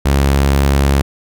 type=tone; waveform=sawtooth; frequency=69.3 Hz; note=C#2; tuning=in tune; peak=-6 dBFS; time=0.05-1.02 s; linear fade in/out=10 ms; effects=none